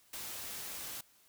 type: noise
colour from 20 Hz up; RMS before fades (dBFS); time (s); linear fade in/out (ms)
white; -43; 0.13-1.01; 5
effects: white hiss -66 dBFS RMS until 1.28 s